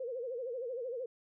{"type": "tone with vibrato", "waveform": "sine", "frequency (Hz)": 493.9, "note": "B4", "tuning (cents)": 0, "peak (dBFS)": -36, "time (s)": [0, 1.06], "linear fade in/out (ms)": 5, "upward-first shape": "sine", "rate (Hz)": 13, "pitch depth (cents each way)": 130, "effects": []}